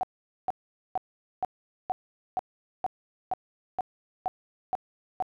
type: tone bursts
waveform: sine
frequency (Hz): 749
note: F#5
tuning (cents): +21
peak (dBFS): -24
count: 12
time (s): 0.01-5.224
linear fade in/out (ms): 0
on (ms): 22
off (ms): 450
effects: none